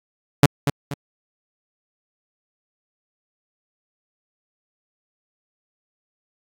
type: tone with echo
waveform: sawtooth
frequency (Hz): 142.2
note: C#3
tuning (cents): +45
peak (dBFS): -4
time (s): 0.43-0.46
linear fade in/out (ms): 2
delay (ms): 240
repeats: 2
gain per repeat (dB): -9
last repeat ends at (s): 0.94
effects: AAC 48 kbps